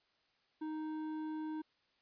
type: tone with hard clipping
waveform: sine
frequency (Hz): 311.1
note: D#4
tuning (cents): 0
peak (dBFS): -40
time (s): 0.61-1.62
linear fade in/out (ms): 10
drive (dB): 8
effects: white hiss -75 dBFS RMS until 2.01 s + resampled to 11025 Hz

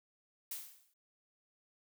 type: noise with exponential decay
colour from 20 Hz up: blue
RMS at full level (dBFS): -39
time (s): 0.51-0.94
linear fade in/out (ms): 5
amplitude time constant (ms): 93
effects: none

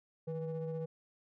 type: ring-modulated tone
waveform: triangle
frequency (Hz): 164.81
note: E3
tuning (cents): 0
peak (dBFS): -31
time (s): 0.27-0.86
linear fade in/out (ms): 10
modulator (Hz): 322
effects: none

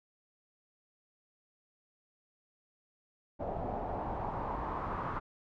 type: noise with low-pass filter sweep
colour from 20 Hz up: pink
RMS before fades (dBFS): -37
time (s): 3.39-5.2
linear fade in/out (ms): 20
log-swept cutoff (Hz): 690 to 1200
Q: 3.6
effects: none

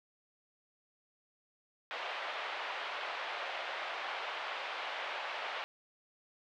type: band-pass noise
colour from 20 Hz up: pink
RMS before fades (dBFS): -40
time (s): 1.91-5.64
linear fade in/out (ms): 0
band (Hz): 600 to 3400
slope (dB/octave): 24
effects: none

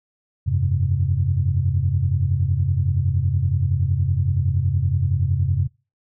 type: chord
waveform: sine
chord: F suspended second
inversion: none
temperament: equal with one note detuned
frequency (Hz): 87.31 / 98 / 133.02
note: F2 / G2 / C3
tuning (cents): 0 / 0 / +29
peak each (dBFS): -21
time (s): 0.46-5.68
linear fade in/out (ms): 20
effects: noise-tail reverb RT60 0.3 s tail -25 dB re dry + tanh soft clip ceiling -7 dBFS

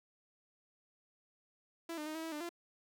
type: tone with pitch steps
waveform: sawtooth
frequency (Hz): 333.1 / 302.3 / 310 / 322.3 / 325.4 / 298.9 / 342.9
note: E4 / D#4 / D#4 / E4 / E4 / D4 / F4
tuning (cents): +18 / -50 / -6 / -39 / -22 / +31 / -32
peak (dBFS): -36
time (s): 1.89-2.492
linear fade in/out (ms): 5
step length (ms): 86
effects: none

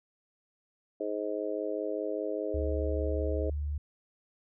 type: harmonic tone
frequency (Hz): 105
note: G#2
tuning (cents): +19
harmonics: 3 / 4 / 5 / 6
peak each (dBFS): -37 / -35 / -36 / -37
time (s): 1-3.5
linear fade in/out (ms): 5
type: tone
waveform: sine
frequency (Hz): 73.4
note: D2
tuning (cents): 0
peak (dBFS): -30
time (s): 2.54-3.78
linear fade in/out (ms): 5
effects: none

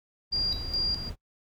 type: noise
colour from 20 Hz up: brown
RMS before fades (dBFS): -37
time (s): 0.31-1.16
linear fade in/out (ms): 50
type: tone with tremolo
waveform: sine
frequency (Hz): 4785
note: D8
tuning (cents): +32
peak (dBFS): -25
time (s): 0.32-1.1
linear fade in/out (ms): 10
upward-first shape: square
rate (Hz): 2.4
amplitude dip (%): 70
type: tone with exponential decay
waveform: triangle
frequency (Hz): 3929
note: B7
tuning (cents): -10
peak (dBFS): -34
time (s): 0.52-0.7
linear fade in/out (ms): 5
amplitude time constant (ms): 39
effects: noise-tail reverb RT60 0.1 s tail -21 dB re dry

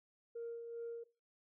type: tone with tremolo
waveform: sine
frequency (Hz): 466.2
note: A#4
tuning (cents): 0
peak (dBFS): -39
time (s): 0.35-1.04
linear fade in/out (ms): 10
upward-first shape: sine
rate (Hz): 2.5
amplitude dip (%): 45
effects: noise-tail reverb RT60 0.3 s tail -19 dB re dry + tanh soft clip ceiling -38 dBFS

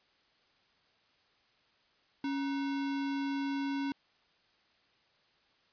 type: tone with sample-and-hold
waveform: sine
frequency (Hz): 277.4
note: C#4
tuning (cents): +1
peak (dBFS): -31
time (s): 2.24-3.92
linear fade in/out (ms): 2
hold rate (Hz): 1225
effects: white hiss -69 dBFS RMS until 5.72 s + resampled to 11025 Hz

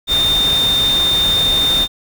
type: tone in noise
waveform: sine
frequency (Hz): 3627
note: A#7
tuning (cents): -48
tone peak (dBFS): -12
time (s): 0.07-1.88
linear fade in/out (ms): 50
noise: pink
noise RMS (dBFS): -23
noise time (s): 0.07-1.88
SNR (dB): +8
effects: none

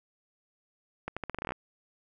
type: accelerating click train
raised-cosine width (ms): 0.5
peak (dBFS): -19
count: 12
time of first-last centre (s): 1.08-1.521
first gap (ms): 86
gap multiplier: 0.83
effects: none

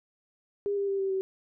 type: tone with pitch steps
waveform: sine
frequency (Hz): 404.6 / 398.8 / 393.1 / 387.4 / 381.9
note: G#4 / G4 / G4 / G4 / G4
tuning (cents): -45 / +30 / +5 / -20 / -45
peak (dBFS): -26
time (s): 0.66-1.21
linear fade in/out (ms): 0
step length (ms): 110
effects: none

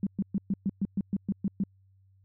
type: tone bursts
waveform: sine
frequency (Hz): 196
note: G3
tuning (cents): 0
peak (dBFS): -24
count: 11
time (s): 0.03-1.637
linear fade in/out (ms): 2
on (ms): 37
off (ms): 120
effects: added 96 Hz sine -59 dBFS peak until 2.24 s

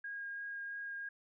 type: tone with vibrato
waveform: sine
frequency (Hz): 1628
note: G#6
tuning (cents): -35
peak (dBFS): -40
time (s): 0.04-1.09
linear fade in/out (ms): 5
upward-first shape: triangle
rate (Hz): 3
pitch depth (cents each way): 10
effects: none

